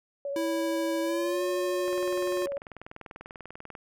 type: tone with vibrato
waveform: sine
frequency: 561 Hz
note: C#5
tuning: 21 cents sharp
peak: -30 dBFS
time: 0.25-2.58 s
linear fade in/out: 2 ms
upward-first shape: triangle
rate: 13 Hz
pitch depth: 28 cents each way
type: tone with pitch glide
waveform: square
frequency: 328.7 to 358.4 Hz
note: E4 to F4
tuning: -5 to +45 cents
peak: -29 dBFS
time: 0.36-2.46 s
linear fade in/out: 2 ms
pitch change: +150 cents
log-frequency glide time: 1.03-1.43 s
type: click train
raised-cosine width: 0.5 ms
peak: -27 dBFS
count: 39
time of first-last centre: 1.88-3.752 s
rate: 20.3 Hz
effects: none